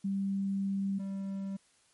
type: tone pair in turn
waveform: sine / triangle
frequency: 196 / 195.09 Hz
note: G3 / G3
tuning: 0 / -8 cents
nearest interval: unison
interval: 8 cents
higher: first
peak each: -29 / -32 dBFS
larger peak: first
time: 0.04-0.99 / 0.99-1.57 s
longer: first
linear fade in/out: 10 ms
effects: white hiss -67 dBFS RMS until 1.93 s + MP3 48 kbps